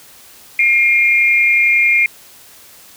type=tone pair together; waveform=sine; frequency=2131 / 2400 Hz; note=C7 / D7; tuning=+31 / +37 cents; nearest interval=major second; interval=206 cents; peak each=-12 dBFS; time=0.59-2.06 s; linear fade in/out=2 ms; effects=white hiss -42 dBFS RMS until 2.96 s